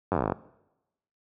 slowing click train, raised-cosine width 1 ms, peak -11 dBFS, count 14, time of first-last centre 0.12-0.321 s, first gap 10 ms, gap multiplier 1.07, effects noise-tail reverb RT60 0.9 s tail -20 dB re dry + high-pass 80 Hz 12 dB/octave

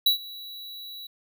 square tone with ADSR envelope, 3922 Hz, B7, 13 cents flat, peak -16 dBFS, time 0.06-1.07 s, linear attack 5 ms, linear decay 110 ms, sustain -22 dB, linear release 6 ms, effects none

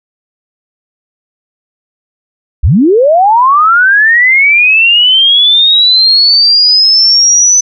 sine linear sweep, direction up, 43.65 to 6060 Hz, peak -3 dBFS, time 2.63-7.61 s, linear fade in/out 10 ms, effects none

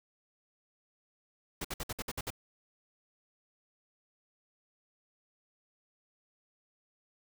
pink noise bursts, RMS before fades -37 dBFS, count 8, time 1.61-2.304 s, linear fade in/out 5 ms, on 36 ms, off 58 ms, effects none

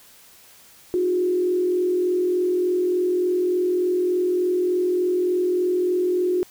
sine tone with frequency modulation, 360.8 Hz, F#4, 44 cents flat, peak -18 dBFS, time 0.94-6.43 s, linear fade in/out 0 ms, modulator 43.4 Hz, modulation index 0.49, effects white hiss -50 dBFS RMS until 6.5 s

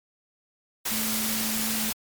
sine tone in noise, 220 Hz, A3, in tune, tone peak -31 dBFS, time 0.91-1.91 s, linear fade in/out 10 ms, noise white, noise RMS -28 dBFS, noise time 0.85-1.93 s, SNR -6 dB, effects MP3 96 kbps

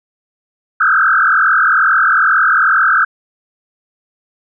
sine tone with frequency modulation, 1434 Hz, F6, 45 cents sharp, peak -8 dBFS, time 0.8-3.05 s, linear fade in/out 10 ms, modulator 42.3 Hz, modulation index 4, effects none

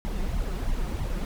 brown noise with flanger, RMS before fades -28 dBFS, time 0.05-1.25 s, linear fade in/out 0 ms, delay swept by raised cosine 0.94 to 5.64 ms, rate 3.1 Hz, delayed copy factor +1, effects none

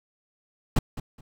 brown noise with echo, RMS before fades -19 dBFS, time 0.76-0.79 s, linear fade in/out 5 ms, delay 210 ms, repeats 2, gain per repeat -14 dB, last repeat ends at 1.21 s, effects none

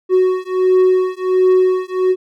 triangle beating tone pair, 370 / 371.4 Hz, F#4 / F#4, 0 / +7 cents, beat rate 1.4 Hz, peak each -12 dBFS, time 0.09-2.16 s, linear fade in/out 50 ms, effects none

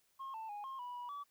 sine tone with pitch steps, 1075 / 887 / 825 / 1069 / 980 / 974 / 1146 Hz, C6 / A5 / G#5 / C6 / B5 / B5 / D6, +47 / +14 / -12 / +37 / -14 / -24 / -43 cents, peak -40 dBFS, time 0.19-1.24 s, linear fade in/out 20 ms, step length 150 ms, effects tanh soft clip ceiling -41 dBFS + white hiss -75 dBFS RMS until 1.3 s

